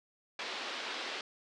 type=band-pass noise; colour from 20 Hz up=white; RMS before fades=-40 dBFS; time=0.39-1.21 s; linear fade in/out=2 ms; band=280 to 4200 Hz; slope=24 dB/octave; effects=resampled to 22050 Hz